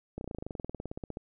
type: slowing click train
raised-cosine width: 2 ms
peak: -24 dBFS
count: 22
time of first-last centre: 0.18-1.171 s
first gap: 31 ms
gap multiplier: 1.04
effects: none